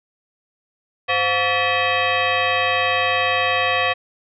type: tone with frequency modulation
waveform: sine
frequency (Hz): 716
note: F5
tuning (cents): +43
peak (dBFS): -16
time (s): 1.08-3.94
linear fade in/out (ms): 20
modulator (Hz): 617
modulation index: 4
effects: none